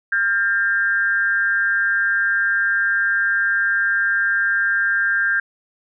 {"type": "tone with amplitude modulation", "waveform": "sine", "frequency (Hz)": 1600, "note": "G6", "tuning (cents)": 35, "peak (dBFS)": -12, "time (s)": [0.12, 5.4], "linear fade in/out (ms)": 5, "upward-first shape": "sine", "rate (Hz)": 200, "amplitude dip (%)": 80, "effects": []}